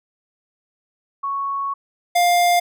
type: tone pair in turn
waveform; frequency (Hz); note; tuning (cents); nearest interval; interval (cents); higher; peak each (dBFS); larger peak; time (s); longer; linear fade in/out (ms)
sine / square; 1108.7 / 702.6; C#6 / F5; 0 / +10; minor sixth; 790; first; -21 / -14; second; 1.23-1.74 / 2.15-2.6; first; 10
effects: none